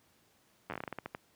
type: slowing click train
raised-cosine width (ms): 0.5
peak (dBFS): -23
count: 13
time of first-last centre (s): 0.7-1.149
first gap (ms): 10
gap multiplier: 1.22
effects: pink hiss -68 dBFS RMS until 1.35 s + high-pass 100 Hz 12 dB/octave